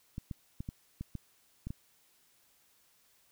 clicks, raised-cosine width 5 ms, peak -26 dBFS, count 8, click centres 0.181 / 0.312 / 0.605 / 0.689 / 1.01 / 1.153 / 1.67 / 1.705 s, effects white hiss -68 dBFS RMS until 3.31 s

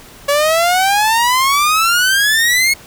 sawtooth exponential sweep, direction up, 563 to 2196 Hz, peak -7 dBFS, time 0.28-2.74 s, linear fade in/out 10 ms, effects pink hiss -39 dBFS RMS until 2.86 s

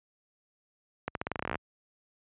accelerating click train, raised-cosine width 0.5 ms, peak -16 dBFS, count 15, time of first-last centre 1.08-1.555 s, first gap 72 ms, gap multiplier 0.87, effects high-pass 60 Hz 12 dB/octave + resampled to 8000 Hz

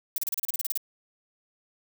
violet noise bursts, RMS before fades -28 dBFS, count 12, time 0.16-0.775 s, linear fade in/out 2 ms, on 21 ms, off 33 ms, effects none

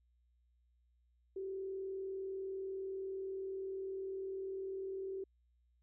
sine tone with frequency modulation, 384.2 Hz, G4, 35 cents flat, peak -39 dBFS, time 1.36-5.24 s, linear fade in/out 5 ms, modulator 40.1 Hz, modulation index 0.33, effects added 60 Hz sine -70 dBFS peak until 5.82 s

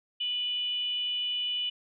sine tone with frequency modulation, 2962 Hz, F#7, 1 cent sharp, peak -28 dBFS, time 0.2-1.7 s, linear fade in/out 10 ms, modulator 512 Hz, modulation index 0.29, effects none

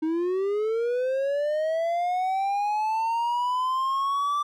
triangle linear sweep, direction up, 310 to 1174.7 Hz, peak -21 dBFS, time 0.02-4.43 s, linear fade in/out 10 ms, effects none

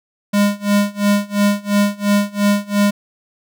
square tone with tremolo, 203.8 Hz, G#3, 32 cents flat, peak -11 dBFS, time 0.33-2.91 s, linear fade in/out 10 ms, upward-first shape sine, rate 2.9 Hz, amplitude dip 95%, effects none

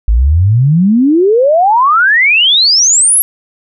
sine exponential sweep, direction up, 51 to 11570 Hz, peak -5 dBFS, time 0.08-3.22 s, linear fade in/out 0 ms, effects none

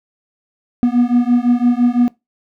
triangle beating tone pair, 240 / 245.9 Hz, B3 / B3, -49 / -7 cents, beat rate 5.9 Hz, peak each -12 dBFS, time 0.83-2.08 s, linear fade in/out 0 ms, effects noise-tail reverb RT60 0.2 s tail -21 dB re dry

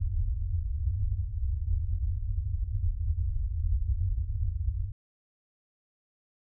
white low-pass noise, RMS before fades -29 dBFS, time 0-4.92 s, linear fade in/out 10 ms, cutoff 100 Hz, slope 96 dB/octave, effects none

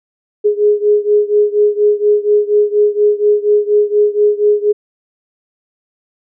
sine beating tone pair, 415.3 / 419.5 Hz, G#4 / G#4, 0 / +17 cents, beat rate 4.2 Hz, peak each -11 / -13 dBFS, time 0.44-4.73 s, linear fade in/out 20 ms, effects none

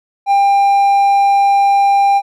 triangle tone, 797 Hz, G5, 28 cents sharp, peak -6 dBFS, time 0.26-2.22 s, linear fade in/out 50 ms, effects none

